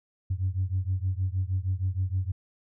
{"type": "beating tone pair", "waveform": "sine", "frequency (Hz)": [90.9, 97.3], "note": ["F#2", "G2"], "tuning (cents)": [-30, -12], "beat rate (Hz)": 6.4, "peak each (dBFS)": [-27, -28], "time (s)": [0.3, 2.32], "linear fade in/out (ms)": 10, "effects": ["tanh soft clip ceiling -19 dBFS"]}